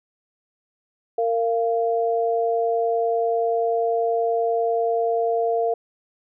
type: tone pair together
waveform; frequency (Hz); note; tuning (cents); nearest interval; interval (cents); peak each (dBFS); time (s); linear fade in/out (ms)
sine; 459.7 / 690; A#4 / F5; -24 / -21; perfect fifth; 703; -21 / -22; 1.18-5.74; 5
effects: none